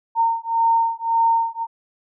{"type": "beating tone pair", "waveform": "sine", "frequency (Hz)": [915, 916.8], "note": ["A#5", "A#5"], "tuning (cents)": [-32, -29], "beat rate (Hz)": 1.8, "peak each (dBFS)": -19, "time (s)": [0.15, 1.67], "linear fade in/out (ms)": 50, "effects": []}